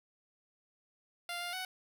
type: tone with pitch steps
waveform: 10% pulse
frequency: 697 / 702 / 745 Hz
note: F5 / F5 / F#5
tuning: -4 / +9 / +12 cents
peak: -29 dBFS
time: 1.29-1.65 s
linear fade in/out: 2 ms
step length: 120 ms
effects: none